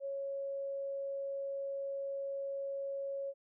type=tone; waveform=sine; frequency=552 Hz; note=C#5; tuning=7 cents flat; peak=-36 dBFS; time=0-3.34 s; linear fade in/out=50 ms; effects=none